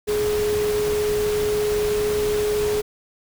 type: tone in noise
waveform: sine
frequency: 420 Hz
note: G#4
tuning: 19 cents sharp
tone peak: -19 dBFS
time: 0.07-2.82 s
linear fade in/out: 20 ms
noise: pink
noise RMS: -30 dBFS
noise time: 0.07-2.82 s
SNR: +8 dB
effects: none